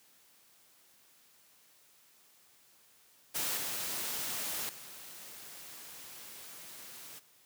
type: noise with level steps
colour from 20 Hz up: white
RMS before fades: -34 / -37 / -49 dBFS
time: 3.34-7.2 s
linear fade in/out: 20 ms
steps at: 3.57 / 4.69 s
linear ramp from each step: 2 ms
effects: white hiss -64 dBFS RMS until 7.45 s + high-pass 100 Hz 12 dB/octave